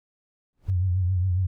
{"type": "noise with exponential growth", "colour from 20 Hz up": "brown", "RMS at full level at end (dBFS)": -39, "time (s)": [0.53, 0.7], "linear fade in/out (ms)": 0, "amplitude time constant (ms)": 35}
{"type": "tone with vibrato", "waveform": "sine", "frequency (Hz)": 91.6, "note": "F#2", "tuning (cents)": -17, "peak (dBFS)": -20, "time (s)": [0.68, 1.47], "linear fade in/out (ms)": 10, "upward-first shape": "triangle", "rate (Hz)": 7.3, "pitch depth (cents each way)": 87}
{"effects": []}